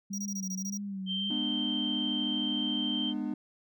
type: tone with vibrato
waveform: sine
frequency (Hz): 196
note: G3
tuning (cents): 0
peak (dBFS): -34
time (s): 0.1-1.32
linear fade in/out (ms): 10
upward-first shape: sine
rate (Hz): 1.8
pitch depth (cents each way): 66
type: tone bursts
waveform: square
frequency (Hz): 5740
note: F8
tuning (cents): +47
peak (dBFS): -36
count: 9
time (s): 0.13-0.775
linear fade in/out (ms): 5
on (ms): 53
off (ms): 21
type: tone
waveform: sine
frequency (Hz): 3136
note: G7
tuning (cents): 0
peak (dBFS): -31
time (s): 1.06-3.14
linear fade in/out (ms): 50
type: chord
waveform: triangle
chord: G# diminished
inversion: none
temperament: equal with one note detuned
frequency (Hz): 207.7 / 246.9 / 300.5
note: G#3 / B3 / D4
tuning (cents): 0 / 0 / +40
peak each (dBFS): -34 / -33 / -33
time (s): 1.3-3.34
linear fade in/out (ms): 5
effects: none